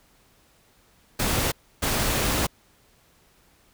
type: noise bursts at uneven times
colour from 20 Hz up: pink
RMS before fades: -24 dBFS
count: 2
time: 1.19-1.52 / 1.82-2.47 s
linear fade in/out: 10 ms
effects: pink hiss -60 dBFS RMS until 3.73 s